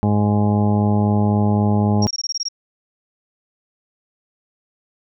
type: harmonic tone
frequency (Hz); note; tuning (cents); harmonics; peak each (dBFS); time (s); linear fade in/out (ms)
103.83; G#2; 0; 1 / 2 / 3 / 4 / 5 / 6 / 7 / 8 / 10; -17 / -17 / -28 / -27 / -33 / -30 / -33 / -26 / -38; 0.03-2.07; 0
type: tone bursts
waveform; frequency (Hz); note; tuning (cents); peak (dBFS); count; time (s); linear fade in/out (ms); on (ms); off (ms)
sine; 5588; F8; 0; -20; 9; 2.02-2.486; 5; 34; 20
effects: none